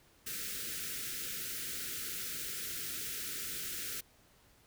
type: band-stop noise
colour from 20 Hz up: white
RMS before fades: -40 dBFS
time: 0.26-4.01 s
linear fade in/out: 10 ms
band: 510 to 1300 Hz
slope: 96 dB/octave
effects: pink hiss -65 dBFS RMS until 4.66 s